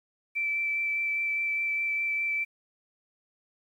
sine tone with vibrato, 2328 Hz, D7, 16 cents flat, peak -26 dBFS, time 0.35-2.45 s, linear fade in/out 20 ms, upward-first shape sine, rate 4.9 Hz, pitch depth 10 cents each way, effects 10-bit

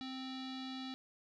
square tone with low-pass filter, 261.6 Hz, C4, in tune, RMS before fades -44 dBFS, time 0.01-0.94 s, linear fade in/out 0 ms, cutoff 4000 Hz, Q 6.2, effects none

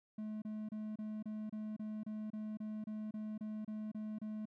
triangle tone bursts, 214.6 Hz, A3, 43 cents flat, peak -38 dBFS, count 16, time 0.18-4.455 s, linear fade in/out 5 ms, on 240 ms, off 29 ms, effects none

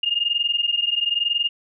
sine tone pair together, 2822 / 2843 Hz, F7 / F7, +17 / +30 cents, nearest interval unison, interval 13 cents, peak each -22 dBFS, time 0.03-1.49 s, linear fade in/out 5 ms, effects none

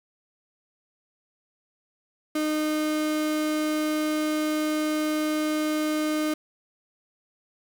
35% pulse tone, 306.8 Hz, D#4, 24 cents flat, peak -22 dBFS, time 2.35-6.34 s, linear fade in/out 5 ms, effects 8-bit

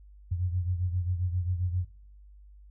sine beating tone pair, 88.8 / 96.3 Hz, F2 / G2, +29 / -30 cents, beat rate 7.5 Hz, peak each -27 / -34 dBFS, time 0.31-1.85 s, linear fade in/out 10 ms, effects noise-tail reverb RT60 0.6 s tail -19 dB re dry + added 50 Hz sine -49 dBFS peak until 2.7 s

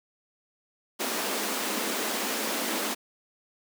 pink high-pass noise, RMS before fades -30 dBFS, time 0.99-2.95 s, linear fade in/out 20 ms, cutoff 200 Hz, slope 96 dB/octave, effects none

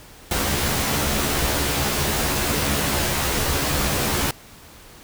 pink noise with comb filter, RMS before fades -22 dBFS, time 0.31-4.31 s, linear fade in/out 2 ms, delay 14 ms, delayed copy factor +0.9, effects pink hiss -45 dBFS RMS until 5.03 s

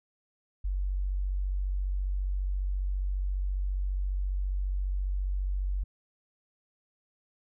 sine tone, 47.34 Hz, F#1, 40 cents sharp, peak -27 dBFS, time 0.64-5.84 s, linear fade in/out 10 ms, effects none

